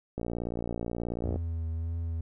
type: click train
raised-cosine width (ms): 2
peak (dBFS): -20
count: 70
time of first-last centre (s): 0.18-1.359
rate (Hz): 58.5
type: tone with vibrato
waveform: triangle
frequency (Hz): 82.41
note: E2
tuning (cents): 0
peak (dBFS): -28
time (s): 1.24-2.21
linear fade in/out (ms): 5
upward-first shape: triangle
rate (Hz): 1.7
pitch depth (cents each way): 31
effects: none